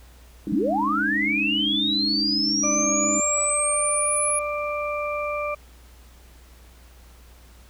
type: chord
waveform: sine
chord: Ab suspended fourth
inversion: none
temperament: equal with one note detuned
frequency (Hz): 207.7 / 283.7 / 311.1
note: Ab3 / Db4 / Eb4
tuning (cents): 0 / +40 / 0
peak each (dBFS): -29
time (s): 0.47-3.2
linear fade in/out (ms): 2
type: linear sweep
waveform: sine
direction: up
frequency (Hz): 155.3 to 10470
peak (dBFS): -21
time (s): 0.52-4.39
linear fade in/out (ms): 2
type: harmonic tone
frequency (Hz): 591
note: D5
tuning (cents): +11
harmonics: 1 / 2 / 4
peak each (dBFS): -27 / -29 / -32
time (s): 2.63-5.55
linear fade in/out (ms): 10
effects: added 60 Hz sine -47 dBFS peak until 7.69 s + pink hiss -54 dBFS RMS until 7.69 s